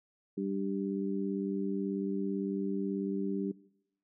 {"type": "harmonic tone", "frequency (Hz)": 98.1, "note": "G2", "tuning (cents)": 2, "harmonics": [2, 3, 4], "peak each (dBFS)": [-34, -36, -37], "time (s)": [0.37, 3.52], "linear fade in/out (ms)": 10, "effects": ["noise-tail reverb RT60 0.8 s tail -21 dB re dry"]}